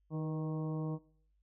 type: harmonic tone with a mistuned harmonic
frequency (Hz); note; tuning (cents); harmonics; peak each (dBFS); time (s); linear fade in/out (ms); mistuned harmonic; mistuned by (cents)
156.1; D#3; +6; 1 / 2 / 3 / 4 / 5 / 6 / 7; -35 / -41 / -46 / -50 / -55 / -55 / -54; 0.1-0.99; 50; 3; +34
effects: noise-tail reverb RT60 0.6 s tail -21 dB re dry + added 50 Hz sine -70 dBFS peak until 1.42 s